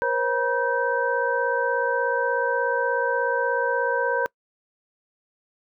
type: tone cluster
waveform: sine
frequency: 479.4 / 536 / 961 / 1550 Hz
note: A#4 / C5 / B5 / G6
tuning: +48 / +42 / -48 / -20 cents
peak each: -26 dBFS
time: 0.02-4.26 s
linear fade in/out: 0 ms
effects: noise-tail reverb RT60 0.1 s tail -25 dB re dry